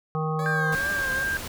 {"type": "harmonic tone", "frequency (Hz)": 156.6, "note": "D#3", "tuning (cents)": 11, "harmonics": [1, 3, 5, 7, 8], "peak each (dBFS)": [-26, -31, -33, -34, -35], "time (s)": [0.15, 0.75], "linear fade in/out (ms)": 0}
{"type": "tone with vibrato", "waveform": "20% pulse", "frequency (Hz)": 554.4, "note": "C#5", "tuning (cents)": 0, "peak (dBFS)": -31, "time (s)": [0.39, 1.23], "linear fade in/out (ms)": 2, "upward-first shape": "triangle", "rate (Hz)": 2.4, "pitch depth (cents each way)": 140}
{"type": "tone", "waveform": "sine", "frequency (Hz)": 1591, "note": "G6", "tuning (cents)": 25, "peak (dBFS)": -24, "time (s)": [0.46, 1.37], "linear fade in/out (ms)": 0}
{"type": "noise", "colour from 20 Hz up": "pink", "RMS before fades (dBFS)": -35, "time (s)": [0.72, 1.48], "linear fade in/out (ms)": 5}
{"effects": []}